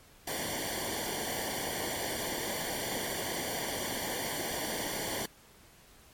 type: noise with comb filter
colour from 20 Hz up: pink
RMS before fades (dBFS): -35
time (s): 0.27-5.26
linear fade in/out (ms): 5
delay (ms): 0.77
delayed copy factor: -0.9
effects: pink hiss -58 dBFS RMS until 6.13 s + MP3 64 kbps